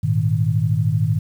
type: chord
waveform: sine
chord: Ab suspended second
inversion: none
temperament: just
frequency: 103.83 / 116.8 / 155.74 Hz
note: Ab2 / Bb2 / Eb3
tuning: 0 / +4 / +2 cents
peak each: -20 dBFS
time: 0.03-1.19 s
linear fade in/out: 10 ms
effects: 8-bit